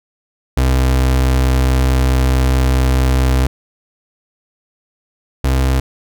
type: tone pair in turn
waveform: 35% pulse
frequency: 64.6 / 65.5 Hz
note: C2 / C2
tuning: -21 / +2 cents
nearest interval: unison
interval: 23 cents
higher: second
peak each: -9 / -10 dBFS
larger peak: first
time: 0.57-3.47 / 5.44-5.8 s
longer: first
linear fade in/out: 5 ms
effects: none